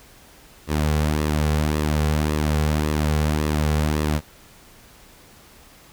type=tone with flanger; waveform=sawtooth; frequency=76 Hz; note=D#2; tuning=40 cents flat; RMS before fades=-21 dBFS; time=0.67-4.21 s; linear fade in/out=50 ms; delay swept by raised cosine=1.3 to 3.3 ms; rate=1.8 Hz; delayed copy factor=-0.5; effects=pink hiss -49 dBFS RMS until 5.92 s